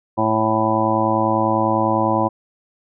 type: harmonic tone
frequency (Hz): 110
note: A2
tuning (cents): 0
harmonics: 1 / 2 / 3 / 5 / 6 / 7 / 8 / 9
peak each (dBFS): -26 / -24 / -22 / -23 / -26 / -23 / -26 / -21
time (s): 0.17-2.29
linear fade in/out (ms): 20
effects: none